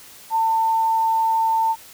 sine tone, 897 Hz, A5, 33 cents sharp, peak -16 dBFS, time 0.3-1.76 s, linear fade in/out 50 ms, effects white hiss -44 dBFS RMS until 1.93 s

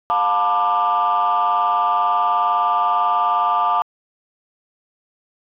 sine chord, B half-diminished seventh, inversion second, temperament just, 711.2 / 889 / 987.8 / 1185.3 Hz, F5 / A5 / B5 / D6, +31 / +18 / 0 / +16 cents, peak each -20 / -19 / -22 / -17 dBFS, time 0.1-3.82 s, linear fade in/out 0 ms, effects tanh soft clip ceiling -10 dBFS

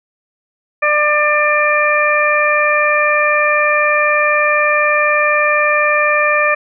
harmonic tone, 596 Hz, D5, 25 cents sharp, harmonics 1 / 2 / 3 / 4, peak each -16 / -16 / -16 / -16 dBFS, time 0.82-6.55 s, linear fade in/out 10 ms, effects none

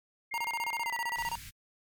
sine tone with pitch glide, 2130 to 1953.2 Hz, C7 to B6, +30 to -20 cents, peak -35 dBFS, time 0.31-1.29 s, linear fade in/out 10 ms, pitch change -150 cents, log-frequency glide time 0.83-0.94 s
square tone bursts, 932.3 Hz, A#5, in tune, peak -32 dBFS, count 16, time 0.34-1.354 s, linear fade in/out 0 ms, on 39 ms, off 26 ms
pink band-stop noise, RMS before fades -46 dBFS, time 1.16-1.51 s, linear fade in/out 20 ms, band 180 to 1700 Hz, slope 24 dB/octave
effects MP3 96 kbps

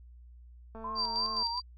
click train, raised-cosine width 1 ms, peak -33 dBFS, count 152, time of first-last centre 0.75-1.427 s, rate 223 Hz
sine tone with vibrato, 1000 Hz, B5, 21 cents sharp, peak -34 dBFS, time 0.84-1.6 s, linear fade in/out 5 ms, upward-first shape sine, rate 2.7 Hz, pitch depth 130 cents each way
sine tone with tremolo, 4699 Hz, D8, in tune, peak -28 dBFS, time 0.95-1.62 s, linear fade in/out 50 ms, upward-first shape square, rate 4.8 Hz, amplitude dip 55%
effects added 60 Hz sine -49 dBFS peak until 1.77 s + MP3 96 kbps

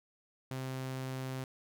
sawtooth tone, 130.9 Hz, C3, 1 cent sharp, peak -33 dBFS, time 0.51-1.44 s, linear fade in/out 2 ms, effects none

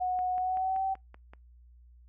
sine tone with pitch glide, 733 to 769 Hz, F#5 to G5, -16 to -33 cents, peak -27 dBFS, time 0-0.95 s, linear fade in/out 20 ms, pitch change +83 cents, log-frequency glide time 0.36-0.83 s
click train, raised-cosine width 0.5 ms, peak -34 dBFS, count 7, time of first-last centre 0.19-1.335 s, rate 5.24 Hz
effects noise-tail reverb RT60 0.2 s tail -26 dB re dry + added 60 Hz sine -53 dBFS peak until 2.08 s

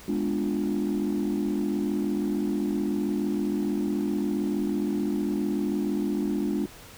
sine chord, G# diminished seventh, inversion none, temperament equal, 207.7 / 246.9 / 293.7 / 349.2 Hz, G#3 / B3 / D4 / F4, 0 / 0 / 0 / 0 cents, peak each -27 / -32 / -27 / -30 dBFS, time 0.08-6.66 s, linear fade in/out 5 ms, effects tanh soft clip ceiling -19 dBFS + pink hiss -47 dBFS RMS until 6.97 s

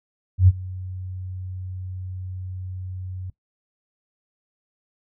sine tone with ADSR envelope, 92.5 Hz, F#2, in tune, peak -8 dBFS, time 0.38-3.3 s, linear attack 99 ms, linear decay 36 ms, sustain -22 dB, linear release 3 ms, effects noise-tail reverb RT60 0.1 s tail -18 dB re dry

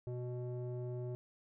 square tone with low-pass filter, 123.47 Hz, B2, in tune, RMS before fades -41 dBFS, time 0.07-1.15 s, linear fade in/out 0 ms, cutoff 500 Hz, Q 2.6, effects none

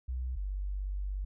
sine tone pair in turn, 62.7 / 48.44 Hz, B1 / G1, +27 / -20 cents, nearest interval major third, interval 447 cents, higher first, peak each -32 / -32 dBFS, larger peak neither, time 0.08-0.36 / 0.36-1.25 s, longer second, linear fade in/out 10 ms, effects none

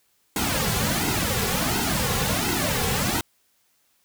pink noise with flanger, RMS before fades -24 dBFS, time 0.36-3.21 s, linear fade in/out 2 ms, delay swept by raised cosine 1.7 to 3.3 ms, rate 1.4 Hz, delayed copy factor -0.9, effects white hiss -66 dBFS RMS until 4.04 s

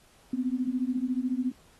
sine beating tone pair, 246.9 / 260.9 Hz, B3 / C4, 0 / -5 cents, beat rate 14 Hz, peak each -29 dBFS, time 0.33-1.52 s, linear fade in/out 5 ms, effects pink hiss -60 dBFS RMS until 1.79 s + AAC 32 kbps

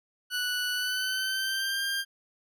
20% pulse tone with pitch glide, 1480 to 1595.4 Hz, F#6 to G6, 0 to +30 cents, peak -23 dBFS, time 0.3-2.05 s, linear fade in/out 50 ms, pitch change +130 cents, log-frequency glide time 0.73-1.83 s, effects none

